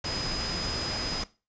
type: tone in noise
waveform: sine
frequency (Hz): 5000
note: D#8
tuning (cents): +8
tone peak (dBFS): -32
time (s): 0.05-1.23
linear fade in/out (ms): 5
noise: pink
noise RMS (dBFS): -33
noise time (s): 0.04-1.24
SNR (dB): -2
effects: noise-tail reverb RT60 0.3 s tail -18 dB re dry + resampled to 16000 Hz